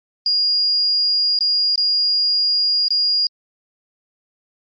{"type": "tone with dropouts", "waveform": "sine", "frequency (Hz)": 4848, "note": "D#8", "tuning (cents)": -46, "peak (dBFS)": -14, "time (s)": [0.26, 3.27], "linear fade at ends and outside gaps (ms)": 2, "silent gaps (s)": [[1.39, 1.407], [1.758, 1.777], [2.883, 2.905]], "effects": ["MP3 32 kbps"]}